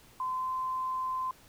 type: tone with pitch glide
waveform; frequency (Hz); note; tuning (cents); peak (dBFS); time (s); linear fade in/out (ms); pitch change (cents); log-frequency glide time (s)
sine; 1027 to 1033.5; C6 to C6; -33 to -22; -30; 0.2-1.31; 2; +11; 0.34-0.48
effects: pink hiss -58 dBFS RMS until 1.48 s